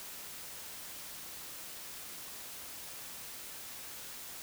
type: silence
effects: white hiss -46 dBFS RMS until 4.42 s

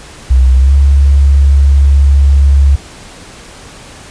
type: tone with pitch glide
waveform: sine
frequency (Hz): 64.2 to 69.61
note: C2 to C#2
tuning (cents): -32 to +8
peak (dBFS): -3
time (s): 0.3-2.76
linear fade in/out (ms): 10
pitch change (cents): +140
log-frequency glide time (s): 0.56-0.74
effects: pink hiss -33 dBFS RMS until 4.1 s + resampled to 22050 Hz

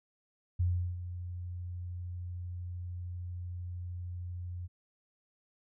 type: tone with ADSR envelope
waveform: sine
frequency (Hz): 88.7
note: F2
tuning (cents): +27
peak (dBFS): -25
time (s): 0.59-4.68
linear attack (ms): 13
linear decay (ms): 360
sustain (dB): -12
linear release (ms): 28
effects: none

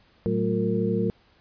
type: tone cluster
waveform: sine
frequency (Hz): 113 / 188.1 / 220.3 / 354.9 / 458.1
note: A2 / F#3 / A3 / F4 / A#4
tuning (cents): +47 / +29 / +2 / +28 / -30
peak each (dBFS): -30 / -26 / -29 / -30 / -27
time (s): 0.26-1.1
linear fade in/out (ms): 0
effects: pink hiss -60 dBFS RMS until 1.4 s + resampled to 11025 Hz

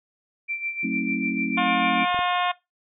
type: tone with tremolo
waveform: sine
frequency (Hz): 2349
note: D7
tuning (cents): 0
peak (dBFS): -25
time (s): 0.48-2.06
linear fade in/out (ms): 20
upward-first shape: sine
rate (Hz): 6.7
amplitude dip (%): 70
type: chord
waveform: sine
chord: F# diminished seventh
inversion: none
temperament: just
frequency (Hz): 185 / 222 / 266.4 / 319.7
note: F#3 / A3 / C4 / Eb4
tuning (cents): 0 / +16 / +31 / +47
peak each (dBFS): -31 / -29 / -28 / -32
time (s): 0.83-2.05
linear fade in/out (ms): 10
type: harmonic tone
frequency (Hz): 357.1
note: F4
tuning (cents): +39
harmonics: 2 / 3 / 4 / 5 / 6 / 7 / 8 / 9 / 10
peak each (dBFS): -25 / -25 / -31 / -33 / -34 / -34 / -36 / -35 / -36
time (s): 1.57-2.52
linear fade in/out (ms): 10
type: clicks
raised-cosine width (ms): 2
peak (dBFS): -24 / -23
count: 2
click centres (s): 2.145 / 2.191
effects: noise-tail reverb RT60 0.2 s tail -20 dB re dry

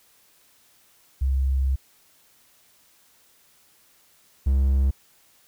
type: tone pair in turn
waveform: sine / triangle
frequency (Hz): 66.6 / 67.3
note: C2 / C2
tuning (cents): +31 / +49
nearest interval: unison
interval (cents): 18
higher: second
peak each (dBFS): -19 / -15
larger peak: second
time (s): 1.21-1.76 / 4.46-4.91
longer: first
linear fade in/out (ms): 10
effects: white hiss -59 dBFS RMS until 5.47 s

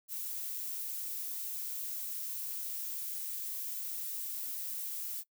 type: noise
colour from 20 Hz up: violet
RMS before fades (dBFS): -39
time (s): 0.08-5.24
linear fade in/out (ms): 50
effects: noise-tail reverb RT60 0.1 s tail -21 dB re dry

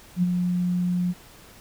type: tone with ADSR envelope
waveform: sine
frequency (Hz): 178.4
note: F3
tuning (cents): +37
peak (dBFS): -16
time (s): 0.16-1.14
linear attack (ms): 66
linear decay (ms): 27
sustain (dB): -5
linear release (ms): 38
effects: pink hiss -49 dBFS RMS until 1.6 s

